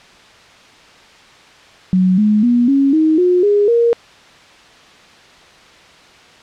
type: tone with pitch steps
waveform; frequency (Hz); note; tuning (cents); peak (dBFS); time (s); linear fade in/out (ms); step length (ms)
sine; 185 / 211.3 / 241.3 / 275.6 / 314.7 / 359.5 / 410.5 / 468.9; F#3 / G#3 / B3 / C#4 / D#4 / F#4 / G#4 / A#4; 0 / +30 / -40 / -10 / +20 / -50 / -20 / +10; -9; 1.93-3.93; 0; 250
effects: white hiss -43 dBFS RMS until 6.42 s + low-pass 4000 Hz 12 dB/octave